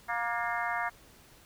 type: harmonic tone with a mistuned harmonic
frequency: 235.9 Hz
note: A#3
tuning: 21 cents sharp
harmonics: 3 / 4 / 5 / 6 / 7 / 8 / 9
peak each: -35 / -36 / -37 / -38 / -38 / -39 / -40 dBFS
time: 0.08-0.9 s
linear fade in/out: 20 ms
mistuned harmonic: 8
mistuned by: -61 cents
effects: pink hiss -57 dBFS RMS until 1.45 s